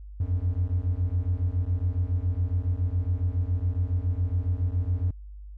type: beating tone pair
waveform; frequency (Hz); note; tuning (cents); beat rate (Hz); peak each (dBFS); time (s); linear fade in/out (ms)
triangle; 85.9 / 93.1; F2 / F#2; -28 / +11; 7.2; -24; 0.2-5.11; 5
effects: tanh soft clip ceiling -14 dBFS + added 50 Hz sine -39 dBFS peak until 5.57 s